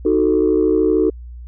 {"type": "chord", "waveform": "sine", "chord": "D# diminished", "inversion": "none", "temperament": "equal with one note detuned", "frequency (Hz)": [311.1, 370, 442.8], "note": ["D#4", "F#4", "A4"], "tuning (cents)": [0, 0, 11], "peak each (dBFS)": -16, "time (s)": [0.05, 1.1], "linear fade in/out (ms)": 5, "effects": ["tanh soft clip ceiling -5 dBFS", "added 60 Hz sine -31 dBFS peak until 1.47 s"]}